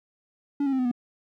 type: tone with pitch steps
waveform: triangle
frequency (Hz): 284.3 / 273.3 / 262.8 / 252.7 / 243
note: C#4 / C#4 / C4 / B3 / B3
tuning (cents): +44 / -24 / +8 / +40 / -28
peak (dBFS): -20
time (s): 0.6-0.915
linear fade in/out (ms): 5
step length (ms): 63
effects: none